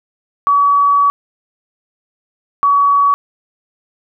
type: tone pair in turn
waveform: sine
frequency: 1137 / 1131.8 Hz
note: C#6 / C#6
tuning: +44 / +36 cents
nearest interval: unison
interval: 8 cents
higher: first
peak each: -8 dBFS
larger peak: neither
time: 0.47-1.1 / 2.63-3.14 s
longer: first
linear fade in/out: 0 ms
effects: none

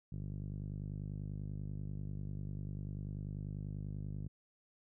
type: tone with low-pass filter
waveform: 5% pulse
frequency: 50.2 Hz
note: G1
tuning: 42 cents sharp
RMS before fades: -42 dBFS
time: 0.12-4.28 s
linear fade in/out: 5 ms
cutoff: 140 Hz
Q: 1.8
effects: none

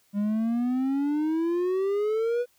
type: exponential sweep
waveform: triangle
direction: up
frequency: 200.5 to 493.9 Hz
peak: -21 dBFS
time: 0.13-2.46 s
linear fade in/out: 50 ms
effects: white hiss -65 dBFS RMS until 2.58 s

